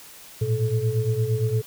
sine tone cluster, 110.5 / 119.2 / 433.4 Hz, A2 / A#2 / A4, +8 / +39 / -26 cents, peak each -25 / -23 / -27 dBFS, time 0.41-1.62 s, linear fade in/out 10 ms, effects white hiss -45 dBFS RMS until 1.66 s

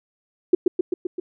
sine tone with echo, 358.9 Hz, F4, 47 cents sharp, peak -9 dBFS, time 0.53-0.55 s, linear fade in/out 5 ms, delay 130 ms, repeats 5, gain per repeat -3 dB, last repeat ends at 1.2 s, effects none

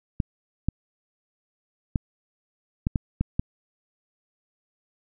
clicks, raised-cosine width 5 ms, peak -10 dBFS, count 7, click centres 0.202 / 0.686 / 1.958 / 2.869 / 2.958 / 3.21 / 3.395 s, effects none

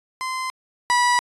30% pulse tone pair in turn, 1035 / 976.1 Hz, C6 / B5, -19 / -21 cents, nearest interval minor second, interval 102 cents, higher first, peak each -22 / -13 dBFS, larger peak second, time 0.21-0.5 / 0.9-1.19 s, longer neither, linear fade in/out 0 ms, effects resampled to 24000 Hz

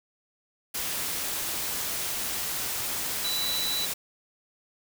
sine tone in noise, 3957 Hz, B7, 3 cents sharp, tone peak -28 dBFS, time 3.24-3.86 s, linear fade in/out 10 ms, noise white, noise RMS -31 dBFS, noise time 0.74-3.94 s, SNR 0 dB, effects none

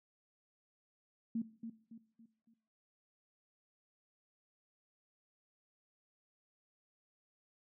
sine tone with echo, 228 Hz, A#3, 38 cents flat, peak -33 dBFS, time 1.35-1.42 s, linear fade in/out 5 ms, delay 280 ms, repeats 4, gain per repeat -8 dB, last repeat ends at 2.54 s, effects noise-tail reverb RT60 0.7 s tail -19 dB re dry

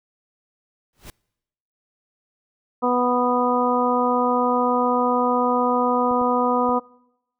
pink noise with exponential growth, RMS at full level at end -34 dBFS, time 0.93-1.1 s, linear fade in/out 1 ms, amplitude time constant 36 ms
harmonic tone, 246.9 Hz, B3, in tune, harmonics 1 / 2 / 3 / 4 / 5, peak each -23 / -22 / -25 / -23 / -25 dBFS, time 2.82-6.8 s, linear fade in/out 20 ms
clicks, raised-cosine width 2 ms, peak -24 dBFS, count 3, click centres 6.112 / 6.214 / 6.692 s
effects noise-tail reverb RT60 0.9 s tail -25 dB re dry

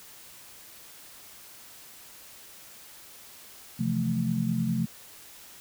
sine chord, F major seventh, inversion second, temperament equal, 130.81 / 164.81 / 174.61 / 220 Hz, C3 / E3 / F3 / A3, 0 / 0 / 0 / 0 cents, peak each -31 / -34 / -30 / -28 dBFS, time 3.79-4.86 s, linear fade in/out 10 ms, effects white hiss -49 dBFS RMS until 5.6 s

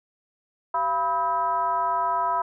sine tone with frequency modulation, 986 Hz, B5, 3 cents flat, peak -21 dBFS, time 0.74-2.42 s, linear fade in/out 5 ms, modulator 300 Hz, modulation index 0.92, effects none

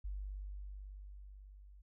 sine tone with level ramp, 49.11 Hz, G1, 4 cents sharp, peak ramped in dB -38 to -55 dBFS, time 0.04-1.82 s, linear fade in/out 10 ms, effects none

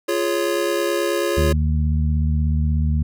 square chord, Db major, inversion first, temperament just, 346.5 / 415.8 / 554.4 Hz, F4 / Ab4 / Db5, -14 / +2 / 0 cents, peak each -23 / -25 / -24 dBFS, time 0.08-1.53 s, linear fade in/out 10 ms
harmonic tone, 76.4 Hz, D#2, 31 cents flat, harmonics 1 / 2 / 3, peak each -17 / -23 / -27 dBFS, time 1.37-3.03 s, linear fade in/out 5 ms
effects none

